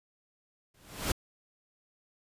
pink noise with exponential growth, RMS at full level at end -27 dBFS, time 0.74-1.12 s, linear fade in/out 5 ms, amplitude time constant 81 ms, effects resampled to 32000 Hz

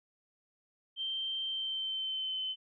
sine tone with pitch glide, 3136 to 3056 Hz, G7 to G7, 0 to -45 cents, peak -33 dBFS, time 0.96-2.56 s, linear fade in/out 50 ms, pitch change -45 cents, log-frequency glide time 1.45-2.4 s, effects none

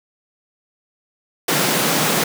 pink high-pass noise, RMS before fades -18 dBFS, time 1.48-2.24 s, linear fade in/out 5 ms, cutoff 140 Hz, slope 48 dB/octave, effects none

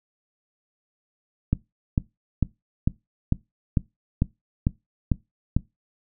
click train, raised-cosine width 5 ms, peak -7 dBFS, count 10, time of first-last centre 1.53-5.566 s, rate 2.23 Hz, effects noise-tail reverb RT60 0.2 s tail -20 dB re dry

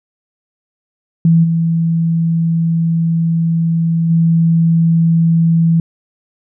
sine tone with level steps, 165.4 Hz, E3, 6 cents sharp, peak -6 / -11 / -8 dBFS, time 1.25-5.8 s, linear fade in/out 2 ms, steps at 1.43 / 4.09 s, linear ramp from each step 20 ms, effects none

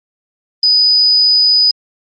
sine tone, 4978 Hz, D#8, in tune, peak -7 dBFS, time 0.63-1.71 s, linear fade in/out 2 ms, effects Opus 32 kbps

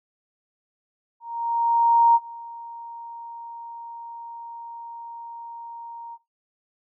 sine tone with ADSR envelope, 932.3 Hz, A#5, in tune, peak -12 dBFS, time 1.2-6.18 s, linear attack 950 ms, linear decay 37 ms, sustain -23 dB, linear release 45 ms, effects noise-tail reverb RT60 0.2 s tail -17 dB re dry

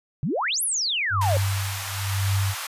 sine exponential two-way sweep, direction up then down, 123.47 to 11630 to 521 Hz, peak -22 dBFS, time 0.23-1.37 s, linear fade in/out 0 ms, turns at 0.63 s
sine tone with tremolo, 98 Hz, G2, in tune, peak -19 dBFS, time 1.1-2.55 s, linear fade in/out 50 ms, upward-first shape triangle, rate 1 Hz, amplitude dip 90%
pink high-pass noise, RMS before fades -32 dBFS, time 1.21-2.67 s, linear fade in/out 5 ms, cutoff 830 Hz, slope 24 dB/octave
effects resampled to 32000 Hz

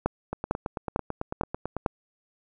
two click trains, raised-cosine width 1 ms, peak -9 / -16 dBFS, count 5 / 14, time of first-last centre 0.06-1.862 / 0.33-1.766 s, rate 2.22 / 9.05 Hz, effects none

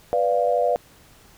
sine chord, B diminished, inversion none, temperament equal, 493.9 / 587.3 / 698.5 Hz, B4 / D5 / F5, 0 / 0 / 0 cents, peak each -22 dBFS, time 0.13-0.76 s, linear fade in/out 0 ms, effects pink hiss -52 dBFS RMS until 1.37 s

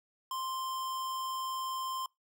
square tone, 1046.5 Hz, C6, in tune, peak -35 dBFS, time 0.31-2.06 s, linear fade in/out 2 ms, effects noise-tail reverb RT60 0.2 s tail -26 dB re dry

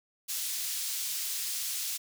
pink high-pass noise, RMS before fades -34 dBFS, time 0.28-1.98 s, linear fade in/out 20 ms, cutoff 4500 Hz, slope 12 dB/octave, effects none

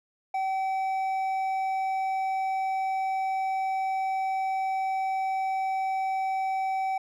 sine tone with hard clipping, 766 Hz, G5, 40 cents flat, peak -27 dBFS, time 0.34-6.98 s, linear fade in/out 5 ms, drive 5 dB, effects none

